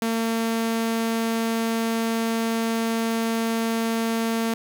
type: tone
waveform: sawtooth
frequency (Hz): 227.1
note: A#3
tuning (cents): -45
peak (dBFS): -18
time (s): 0.02-4.54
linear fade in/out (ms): 2
effects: 8-bit